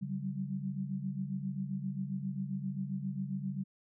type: tone cluster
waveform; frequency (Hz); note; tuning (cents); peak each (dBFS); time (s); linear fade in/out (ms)
sine; 141.3 / 187.7 / 195.2; C#3 / F#3 / G3; +34 / +25 / -7; -39 / -39 / -38; 0.01-3.64; 20
effects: none